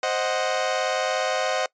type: chord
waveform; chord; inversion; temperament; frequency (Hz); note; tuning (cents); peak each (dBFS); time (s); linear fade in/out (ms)
sawtooth; C diminished; none; equal; 523.3 / 622.3 / 740; C5 / Eb5 / Gb5; 0 / 0 / 0; -23; 0.03-1.66; 2
effects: noise-tail reverb RT60 0.1 s tail -23 dB re dry + resampled to 16000 Hz

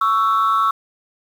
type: tone pair together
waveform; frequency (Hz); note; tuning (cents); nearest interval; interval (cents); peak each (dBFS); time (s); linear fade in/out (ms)
sine; 1114.3 / 1324; C#6 / E6; +9 / +7; minor third; 298; -15; 0.01-0.71; 5
effects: tanh soft clip ceiling -10 dBFS + 7-bit

